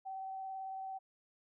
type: tone with vibrato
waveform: sine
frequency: 767 Hz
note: G5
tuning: 38 cents flat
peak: -40 dBFS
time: 0.05-0.99 s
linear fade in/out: 20 ms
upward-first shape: triangle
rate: 18 Hz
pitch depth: 14 cents each way
effects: none